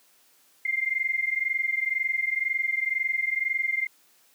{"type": "tone pair together", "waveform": "sine", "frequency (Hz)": [2093, 2115], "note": ["C7", "C7"], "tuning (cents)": [0, 18], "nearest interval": "unison", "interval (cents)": 18, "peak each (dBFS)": -27, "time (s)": [0.65, 3.87], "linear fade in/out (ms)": 5, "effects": ["white hiss -61 dBFS RMS until 4.34 s", "high-pass 200 Hz 12 dB/octave"]}